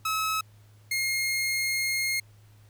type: tone pair in turn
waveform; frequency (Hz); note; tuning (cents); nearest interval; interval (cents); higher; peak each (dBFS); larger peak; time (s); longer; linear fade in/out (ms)
sawtooth; 1289 / 2140; E6 / C7; -39 / +38; major sixth; 877; second; -22; neither; 0.05-0.41 / 0.91-2.2; second; 5
effects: added 105 Hz sine -52 dBFS peak until 2.69 s + pink hiss -63 dBFS RMS until 2.69 s